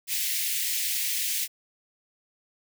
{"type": "high-pass noise", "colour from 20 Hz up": "white", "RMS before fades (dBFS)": -28, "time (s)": [0.07, 1.48], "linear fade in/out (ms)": 50, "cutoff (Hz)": 1900, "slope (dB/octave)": 48, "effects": []}